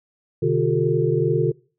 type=tone cluster; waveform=sine; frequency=129.3 / 151.7 / 358.2 / 396.5 / 447.7 Hz; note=C3 / D#3 / F4 / G4 / A4; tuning=-20 / -44 / +44 / +20 / +30 cents; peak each=-24 / -23 / -22 / -27 / -22 dBFS; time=0.42-1.52 s; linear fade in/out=10 ms; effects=noise-tail reverb RT60 0.4 s tail -24 dB re dry